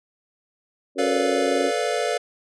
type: harmonic tone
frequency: 92.5 Hz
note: F#2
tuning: in tune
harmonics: 3 / 4 / 5 / 6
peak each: -26 / -27 / -28 / -29 dBFS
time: 0.95-1.72 s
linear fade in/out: 50 ms
type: chord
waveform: square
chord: B half-diminished seventh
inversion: third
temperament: equal with one note detuned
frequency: 440 / 493.9 / 579.9 / 698.5 Hz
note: A4 / B4 / D5 / F5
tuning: 0 / 0 / -22 / 0 cents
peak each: -28 dBFS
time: 0.98-2.18 s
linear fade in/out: 10 ms
effects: resampled to 22050 Hz